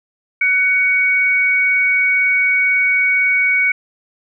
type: tone pair together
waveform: sine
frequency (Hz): 1496 / 2239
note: F#6 / C#7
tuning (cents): +19 / +17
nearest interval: perfect fifth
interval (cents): 698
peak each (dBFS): -21 / -12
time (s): 0.41-3.72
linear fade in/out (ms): 5
effects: none